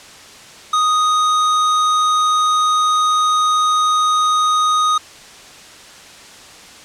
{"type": "tone with hard clipping", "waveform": "sine", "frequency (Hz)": 1244.5, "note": "D#6", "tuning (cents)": 0, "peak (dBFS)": -14, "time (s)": [0.73, 4.98], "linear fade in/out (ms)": 5, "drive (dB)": 18, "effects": ["white hiss -39 dBFS RMS until 6.84 s", "low-pass 7000 Hz 12 dB/octave"]}